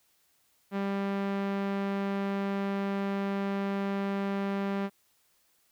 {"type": "tone with low-pass filter", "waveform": "sawtooth", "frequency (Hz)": 197.7, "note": "G3", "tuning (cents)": 15, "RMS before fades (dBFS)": -31, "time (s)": [0.71, 4.9], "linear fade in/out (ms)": 50, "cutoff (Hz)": 2400, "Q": 0.71, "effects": ["white hiss -69 dBFS RMS until 5.71 s"]}